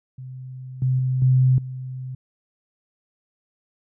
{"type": "tone with level steps", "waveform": "sine", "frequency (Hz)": 129.1, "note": "C3", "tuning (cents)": -23, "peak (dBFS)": [-33, -17, -19, -13, -29], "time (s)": [0.18, 2.15], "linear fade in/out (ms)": 5, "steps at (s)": [0.82, 0.99, 1.22, 1.58], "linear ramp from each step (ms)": 2, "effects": []}